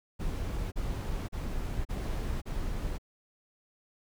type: noise bursts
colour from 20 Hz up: brown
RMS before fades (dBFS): -33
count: 5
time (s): 0.19-2.984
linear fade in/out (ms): 20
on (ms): 530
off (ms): 36
effects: none